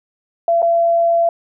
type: tone with dropouts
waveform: sine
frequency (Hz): 677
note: E5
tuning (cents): +46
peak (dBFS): -11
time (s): 0.48-1.29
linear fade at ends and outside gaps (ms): 2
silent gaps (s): 0.62-0.627
effects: none